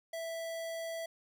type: tone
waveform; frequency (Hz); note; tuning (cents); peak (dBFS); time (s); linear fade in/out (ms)
square; 659.3; E5; 0; -38; 0.13-1.06; 5
effects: none